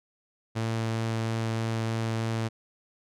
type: tone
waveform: sawtooth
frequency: 112.9 Hz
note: A2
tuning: 45 cents sharp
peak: -23 dBFS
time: 0.55-2.49 s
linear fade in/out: 20 ms
effects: low-pass 8000 Hz 12 dB/octave